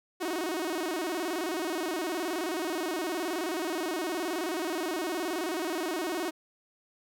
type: tone with vibrato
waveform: sawtooth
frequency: 340 Hz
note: F4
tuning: 46 cents flat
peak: -26 dBFS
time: 0.2-6.31 s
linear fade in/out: 20 ms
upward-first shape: square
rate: 19 Hz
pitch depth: 140 cents each way
effects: none